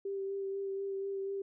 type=tone with vibrato; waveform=sine; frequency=392 Hz; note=G4; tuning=in tune; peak=-34 dBFS; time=0.05-1.42 s; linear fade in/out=5 ms; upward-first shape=sine; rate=4.1 Hz; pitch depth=16 cents each way; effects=none